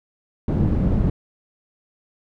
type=low-pass noise; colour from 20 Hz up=white; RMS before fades=-19 dBFS; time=0.48-1.1 s; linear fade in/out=2 ms; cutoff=170 Hz; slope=12 dB/octave; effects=none